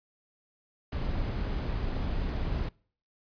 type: noise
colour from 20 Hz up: brown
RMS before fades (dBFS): -31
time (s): 0.92-2.69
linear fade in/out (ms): 5
effects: noise-tail reverb RT60 0.5 s tail -25 dB re dry + resampled to 11025 Hz